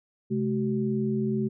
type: tone cluster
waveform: sine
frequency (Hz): 132.5 / 213.8 / 378.6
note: C3 / A3 / F#4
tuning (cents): +22 / -49 / +40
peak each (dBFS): -31 / -26 / -30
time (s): 0.3-1.49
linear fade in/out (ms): 20
effects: none